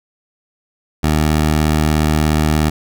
15% pulse tone, 76.9 Hz, D#2, 20 cents flat, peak -6 dBFS, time 1.03-2.7 s, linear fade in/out 10 ms, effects none

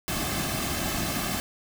pink noise with comb filter, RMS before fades -29 dBFS, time 0.08-1.4 s, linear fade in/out 0 ms, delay 2.1 ms, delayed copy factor -0.65, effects none

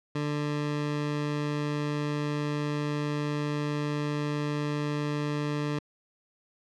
20% pulse tone, 147.7 Hz, D3, 10 cents sharp, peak -23 dBFS, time 0.15-5.79 s, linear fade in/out 5 ms, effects low-pass 5000 Hz 12 dB/octave

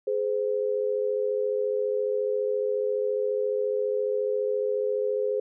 sine tone pair together, 419.5 / 514 Hz, G#4 / C5, +17 / -31 cents, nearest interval major third, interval 352 cents, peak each -26 / -27 dBFS, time 0.07-5.4 s, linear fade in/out 5 ms, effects none

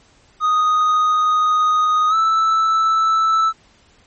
triangle tone with pitch glide, 1244.5 to 1317 Hz, D#6 to E6, 0 to -2 cents, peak -11 dBFS, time 0.4-3.53 s, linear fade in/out 50 ms, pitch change +98 cents, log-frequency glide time 2.09-2.15 s, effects pink hiss -53 dBFS RMS until 4.06 s + MP3 32 kbps

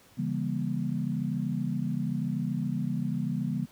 sine chord, C# diminished seventh, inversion none, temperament just, 138.59 / 166.31 / 199.57 / 239.5 Hz, C#3 / E3 / G3 / Bb3, 0 / +16 / +31 / +47 cents, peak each -33 dBFS, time 0.17-3.66 s, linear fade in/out 20 ms, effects pink hiss -58 dBFS RMS until 3.71 s + high-pass 60 Hz 12 dB/octave

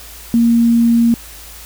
sine tone, 233.1 Hz, A#3, in tune, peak -8 dBFS, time 0.34-1.14 s, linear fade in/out 0 ms, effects added 55 Hz sine -38 dBFS peak until 1.65 s + white hiss -36 dBFS RMS until 1.65 s

